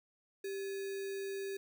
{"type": "tone with sample-and-hold", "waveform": "sine", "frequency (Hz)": 392, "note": "G4", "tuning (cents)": 0, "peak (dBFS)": -37, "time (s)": [0.44, 1.57], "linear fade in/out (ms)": 5, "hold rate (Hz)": 2100, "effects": []}